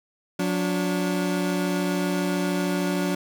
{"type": "tone pair together", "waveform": "30% pulse", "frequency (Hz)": [180.9, 288], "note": ["F#3", "D4"], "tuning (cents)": [-39, -34], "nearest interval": "minor sixth", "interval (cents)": 805, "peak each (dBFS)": [-22, -24], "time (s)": [0.39, 3.15], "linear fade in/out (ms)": 5, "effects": []}